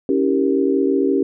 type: chord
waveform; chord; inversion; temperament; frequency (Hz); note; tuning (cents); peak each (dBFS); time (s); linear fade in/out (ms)
sine; C# diminished seventh; none; equal with one note detuned; 277.2 / 323 / 392 / 466.2; C#4 / E4 / G4 / Bb4; 0 / -35 / 0 / 0; -18 / -23 / -18 / -24; 0.09-1.23; 2
effects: none